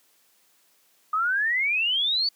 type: exponential sweep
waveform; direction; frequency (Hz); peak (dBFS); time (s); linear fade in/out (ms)
sine; up; 1231 to 4587; -21; 1.13-2.29; 5
effects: white hiss -63 dBFS RMS until 2.35 s + high-pass 200 Hz 12 dB/octave